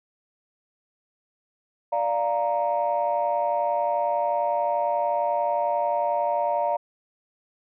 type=chord; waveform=sine; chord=Bb major; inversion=first; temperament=equal; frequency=587.3 / 698.5 / 932.3 Hz; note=D5 / F5 / Bb5; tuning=0 / 0 / 0 cents; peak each=-25 dBFS; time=1.92-6.77 s; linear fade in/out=10 ms; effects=tanh soft clip ceiling -14 dBFS